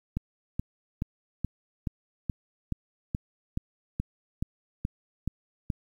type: click train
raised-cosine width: 5 ms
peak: -16 dBFS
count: 14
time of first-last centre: 0.17-5.702 s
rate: 2.35 Hz
effects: 9-bit

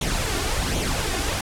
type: noise with flanger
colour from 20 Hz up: pink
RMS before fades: -24 dBFS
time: 0.01-1.41 s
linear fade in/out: 5 ms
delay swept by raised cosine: 0.3 to 2.8 ms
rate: 1.3 Hz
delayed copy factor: +0.55
effects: low-pass 10000 Hz 12 dB/octave

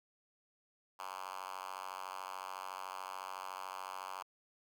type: tone with high-pass filter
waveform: 5% pulse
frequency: 93.8 Hz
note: F#2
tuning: 24 cents sharp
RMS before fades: -45 dBFS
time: 0.99-4.23 s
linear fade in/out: 5 ms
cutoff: 990 Hz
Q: 2.7
effects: 11-bit

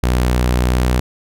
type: tone with pitch glide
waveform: sawtooth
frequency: 61.6 to 62.14 Hz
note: B1 to B1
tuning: -4 to +11 cents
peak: -9 dBFS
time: 0.03-1 s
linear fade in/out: 5 ms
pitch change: +15 cents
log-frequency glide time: 0.63-0.83 s
effects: none

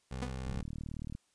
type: tone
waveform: 20% pulse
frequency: 64.8 Hz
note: C2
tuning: 16 cents flat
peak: -33 dBFS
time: 0.11-0.62 s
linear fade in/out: 5 ms
type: tone with exponential decay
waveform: sawtooth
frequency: 246.9 Hz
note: B3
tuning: in tune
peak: -28 dBFS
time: 0.22-0.34 s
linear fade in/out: 5 ms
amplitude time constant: 25 ms
type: click train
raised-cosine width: 5 ms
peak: -29 dBFS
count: 27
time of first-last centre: 0.47-1.151 s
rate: 38.2 Hz
effects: white hiss -73 dBFS RMS until 1.34 s + resampled to 22050 Hz

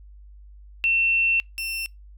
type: tone pair in turn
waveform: sine / sawtooth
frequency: 2700 / 2700 Hz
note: E7 / E7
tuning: +41 / +41 cents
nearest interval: unison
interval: 0 cents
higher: neither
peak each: -18 / -24 dBFS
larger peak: first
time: 0.84-1.4 / 1.58-1.86 s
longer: first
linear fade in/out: 0 ms
effects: noise-tail reverb RT60 0.2 s tail -26 dB re dry + added 50 Hz sine -43 dBFS peak until 2.17 s

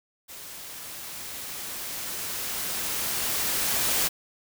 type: noise with level ramp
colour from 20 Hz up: white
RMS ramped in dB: -42 to -24 dBFS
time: 0.28-4.09 s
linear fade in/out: 20 ms
effects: none

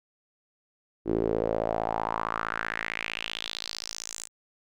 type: tone with band-pass filter sweep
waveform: sawtooth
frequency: 55.4 Hz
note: A1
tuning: 13 cents sharp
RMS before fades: -31 dBFS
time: 1.05-4.29 s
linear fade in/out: 50 ms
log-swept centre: 340 to 8000 Hz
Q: 3.8
effects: none

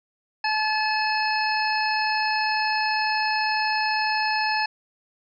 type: harmonic tone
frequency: 862 Hz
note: A5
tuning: 36 cents flat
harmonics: 1 / 2 / 3 / 5 / 6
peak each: -24 / -27 / -29 / -31 / -32 dBFS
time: 0.44-4.66 s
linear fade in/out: 5 ms
effects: none

